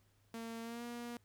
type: tone with pitch glide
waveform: sawtooth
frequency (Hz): 228.5 to 238.5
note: A#3 to A#3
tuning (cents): -34 to +40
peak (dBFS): -39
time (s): 0.34-1.17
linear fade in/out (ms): 2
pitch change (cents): +74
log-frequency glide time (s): 0.62-0.83
effects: added 102 Hz sine -70 dBFS peak until 1.24 s + pink hiss -75 dBFS RMS until 1.24 s